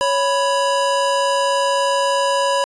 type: tone pair together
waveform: square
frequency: 556 / 988.1 Hz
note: C#5 / B5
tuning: +5 / +1 cents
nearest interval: minor seventh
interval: 996 cents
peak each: -19 dBFS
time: 0.01-2.64 s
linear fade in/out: 0 ms
effects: resampled to 22050 Hz